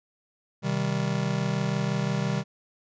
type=chord; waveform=square; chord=C minor; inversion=none; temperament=just; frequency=130.81 / 156.98 / 196.22 Hz; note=C3 / Eb3 / G3; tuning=0 / +16 / +2 cents; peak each=-30 dBFS; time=0.62-2.44 s; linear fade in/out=50 ms; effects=resampled to 16000 Hz